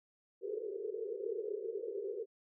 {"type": "band-pass noise", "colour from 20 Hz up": "white", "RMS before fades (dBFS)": -40, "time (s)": [0.41, 2.26], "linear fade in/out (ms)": 50, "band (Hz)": [380, 480], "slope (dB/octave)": 96, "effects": []}